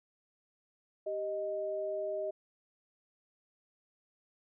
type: tone pair together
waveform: sine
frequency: 392 / 622.3 Hz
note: G4 / D#5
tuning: 0 / 0 cents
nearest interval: minor sixth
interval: 800 cents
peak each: -39 / -34 dBFS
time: 1.06-2.31 s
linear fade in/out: 10 ms
effects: none

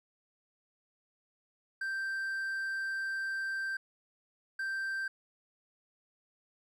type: tone bursts at uneven times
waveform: triangle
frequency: 1568 Hz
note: G6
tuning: in tune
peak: -31 dBFS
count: 2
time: 1.81-3.77 / 4.59-5.08 s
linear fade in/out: 5 ms
effects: none

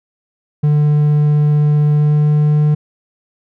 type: tone with pitch glide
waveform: triangle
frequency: 148.7 to 150.08 Hz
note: D3 to D3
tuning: +22 to +38 cents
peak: -7 dBFS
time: 0.63-2.75 s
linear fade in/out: 10 ms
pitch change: +16 cents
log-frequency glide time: 1.94-2.3 s
effects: none

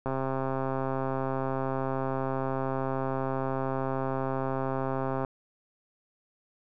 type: click train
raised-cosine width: 1 ms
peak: -17 dBFS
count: 691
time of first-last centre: 0.06-5.248 s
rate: 133 Hz
effects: none

